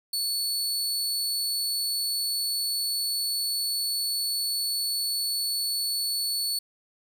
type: tone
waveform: sawtooth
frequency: 4435 Hz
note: C#8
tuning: in tune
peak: -23 dBFS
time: 0.13-6.59 s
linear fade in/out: 5 ms
effects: none